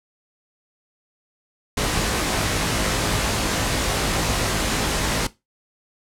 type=noise with comb filter; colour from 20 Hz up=pink; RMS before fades=-22 dBFS; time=1.77-5.27 s; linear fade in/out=5 ms; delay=19 ms; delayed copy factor=+0.75; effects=noise-tail reverb RT60 0.2 s tail -17 dB re dry + low-pass 10000 Hz 12 dB/octave

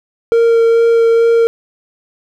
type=tone with vibrato; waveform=triangle; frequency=460.9 Hz; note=A#4; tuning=20 cents flat; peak=-5 dBFS; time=0.32-1.47 s; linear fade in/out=0 ms; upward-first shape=sine; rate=2.3 Hz; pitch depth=9 cents each way; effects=none

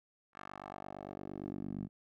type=tone with band-pass filter sweep; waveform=10% pulse; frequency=48.76 Hz; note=G1; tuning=8 cents flat; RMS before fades=-44 dBFS; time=0.33-1.89 s; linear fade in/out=50 ms; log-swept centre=1400 to 190 Hz; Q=1.8; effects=none

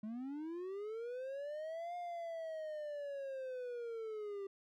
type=linear two-way sweep; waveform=triangle; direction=up then down; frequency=207.7 to 710 to 389.8 Hz; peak=-39 dBFS; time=0.03-4.47 s; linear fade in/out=5 ms; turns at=1.96 s; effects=none

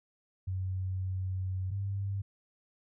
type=tone pair in turn; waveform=sine; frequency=93.6 / 98.77 Hz; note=F#2 / G2; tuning=+20 / +14 cents; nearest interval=minor second; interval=94 cents; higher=second; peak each=-31 / -31 dBFS; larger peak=neither; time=0.47-1.71 / 1.71-2.22 s; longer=first; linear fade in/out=10 ms; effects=none

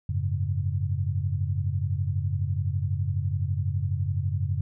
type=chord; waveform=sine; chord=F# suspended second; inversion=none; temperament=equal with one note detuned; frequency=91.86 / 103.83 / 138.59 Hz; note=F#2 / G#2 / C#3; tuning=-12 / 0 / 0 cents; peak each=-27 / -29 / -30 dBFS; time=0.09-4.61 s; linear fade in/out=5 ms; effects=none

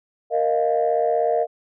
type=chord; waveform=sine; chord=Bb suspended fourth; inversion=none; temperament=equal; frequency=466.2 / 622.3 / 698.5 Hz; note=Bb4 / Eb5 / F5; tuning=0 / 0 / 0 cents; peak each=-21 dBFS; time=0.3-1.47 s; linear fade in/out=50 ms; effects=tanh soft clip ceiling -10 dBFS

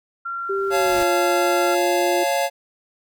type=tone; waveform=sine; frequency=1374 Hz; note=F6; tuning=29 cents flat; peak=-25 dBFS; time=0.25-1.75 s; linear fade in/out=10 ms
type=noise with exponential growth; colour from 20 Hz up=pink; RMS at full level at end=-30 dBFS; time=0.38-1.03 s; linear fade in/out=0 ms; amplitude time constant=140 ms
type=tone with pitch glide; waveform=sine; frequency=392 to 351.3 Hz; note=G4 to F4; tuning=0 to +10 cents; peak=-21 dBFS; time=0.49-2.24 s; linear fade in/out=10 ms; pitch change=-190 cents; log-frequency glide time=0.72-1.01 s
type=chord; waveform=square; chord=Db augmented; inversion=none; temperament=just; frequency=554.4 / 693 / 866.2 Hz; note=Db5 / F5 / A5; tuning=0 / -14 / -27 cents; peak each=-23 / -23 / -26 dBFS; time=0.7-2.5 s; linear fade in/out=50 ms
effects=none

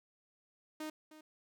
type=tone with echo; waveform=sawtooth; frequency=309.5 Hz; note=D#4; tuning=9 cents flat; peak=-36 dBFS; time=0.8-0.9 s; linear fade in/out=5 ms; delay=310 ms; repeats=1; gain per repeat=-14 dB; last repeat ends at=1.21 s; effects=none

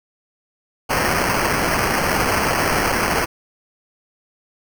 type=noise with sample-and-hold; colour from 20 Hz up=white; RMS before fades=-19 dBFS; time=0.89-3.26 s; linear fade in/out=20 ms; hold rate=3675 Hz; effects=none

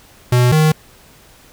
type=tone pair in turn; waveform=square; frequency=123.47 / 155.56 Hz; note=B2 / D#3; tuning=0 / 0 cents; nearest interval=major third; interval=400 cents; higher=second; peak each=-10 dBFS; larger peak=neither; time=0.32-0.52 / 0.52-0.72 s; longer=neither; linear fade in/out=5 ms; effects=pink hiss -46 dBFS RMS until 1.52 s

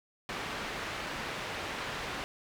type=low-pass noise; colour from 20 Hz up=white; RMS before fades=-38 dBFS; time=0.29-2.24 s; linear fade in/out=0 ms; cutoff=2400 Hz; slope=12 dB/octave; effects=none

